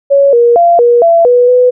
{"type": "tone with pitch steps", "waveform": "sine", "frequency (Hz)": [558, 474.4, 688, 478.3, 673, 490, 498.1], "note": ["C#5", "A#4", "F5", "A#4", "E5", "B4", "B4"], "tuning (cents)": [11, 30, -26, 44, 36, -14, 15], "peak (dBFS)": -3, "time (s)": [0.1, 1.71], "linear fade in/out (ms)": 20, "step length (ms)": 230, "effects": []}